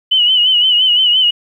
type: tone with vibrato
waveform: sine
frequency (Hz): 2977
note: F#7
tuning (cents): +10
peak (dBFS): -8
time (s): 0.11-1.31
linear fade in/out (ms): 10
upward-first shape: sine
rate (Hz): 5.8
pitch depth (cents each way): 65
effects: 8-bit